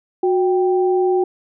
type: tone pair together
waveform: sine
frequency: 366.5 / 784 Hz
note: F#4 / G5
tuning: -16 / 0 cents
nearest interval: octave + minor second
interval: 1316 cents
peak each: -14 / -22 dBFS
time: 0.23-1.24 s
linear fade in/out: 5 ms
effects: none